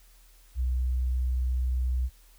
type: tone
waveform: sine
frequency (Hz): 62.9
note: B1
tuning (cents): +32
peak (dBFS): -24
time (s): 0.55-2.1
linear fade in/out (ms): 50
effects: added 40 Hz sine -54 dBFS peak until 2.38 s + white hiss -61 dBFS RMS until 2.38 s